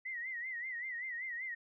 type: tone with vibrato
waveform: sine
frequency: 1975.5 Hz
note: B6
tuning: in tune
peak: -38 dBFS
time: 0.05-1.55 s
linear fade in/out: 10 ms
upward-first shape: sine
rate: 5.2 Hz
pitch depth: 110 cents each way
effects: none

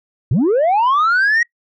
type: linear sweep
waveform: sine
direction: up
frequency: 97.7 to 1912 Hz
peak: -9 dBFS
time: 0.31-1.43 s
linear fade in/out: 5 ms
effects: noise-tail reverb RT60 0.1 s tail -24 dB re dry + tanh soft clip ceiling -10 dBFS

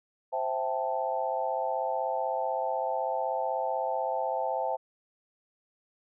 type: chord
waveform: sine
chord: A minor seventh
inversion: first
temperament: equal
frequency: 523.3 / 659.3 / 784 / 880 Hz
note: C5 / E5 / G5 / A5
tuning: 0 / 0 / 0 / 0 cents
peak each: -33 dBFS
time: 0.32-4.77 s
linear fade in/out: 20 ms
effects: none

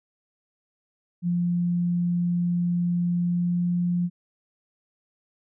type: tone with pitch glide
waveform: sine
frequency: 174.61 to 175.62 Hz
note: F3 to F3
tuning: 0 to +10 cents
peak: -21 dBFS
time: 1.22-4.1 s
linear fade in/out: 50 ms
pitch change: +10 cents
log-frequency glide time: 3.17-3.73 s
effects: none

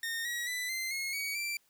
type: tone with pitch steps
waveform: sawtooth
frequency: 1836 / 1912.9 / 1992.9 / 2076 / 2163 / 2254 / 2348 Hz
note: A#6 / A#6 / B6 / C7 / C#7 / C#7 / D7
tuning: -27 / +44 / +15 / -14 / -43 / +28 / -1 cents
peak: -30 dBFS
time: 0.03-1.57 s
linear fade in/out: 2 ms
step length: 220 ms
effects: white hiss -70 dBFS RMS until 1.69 s

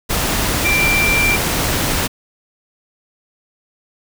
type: tone in noise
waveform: sine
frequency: 2358 Hz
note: D7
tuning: 6 cents sharp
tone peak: -14 dBFS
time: 0.64-1.37 s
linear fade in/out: 20 ms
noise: pink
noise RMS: -18 dBFS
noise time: 0.09-2.08 s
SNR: +1 dB
effects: none

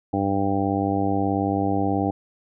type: harmonic tone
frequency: 98.5 Hz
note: G2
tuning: 9 cents sharp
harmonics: 1 / 2 / 3 / 4 / 5 / 6 / 7 / 8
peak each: -28 / -28 / -24 / -32 / -31 / -37 / -30 / -27 dBFS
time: 0.13-2.11 s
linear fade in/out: 5 ms
effects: none

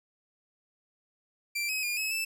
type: tone with pitch steps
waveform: sawtooth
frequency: 2353 / 2544 / 2420 / 2574 / 2639 Hz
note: D7 / D#7 / D#7 / E7 / E7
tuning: +3 / +38 / -49 / -42 / +1 cents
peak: -26 dBFS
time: 1.55-2.25 s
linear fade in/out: 10 ms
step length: 140 ms
effects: none

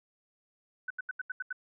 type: tone bursts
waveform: sine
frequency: 1506 Hz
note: F#6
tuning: 30 cents sharp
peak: -32 dBFS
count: 7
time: 0.88-1.528 s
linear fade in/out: 5 ms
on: 24 ms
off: 80 ms
effects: none

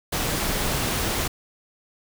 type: noise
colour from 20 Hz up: pink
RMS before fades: -25 dBFS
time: 0.12-1.28 s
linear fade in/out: 10 ms
effects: none

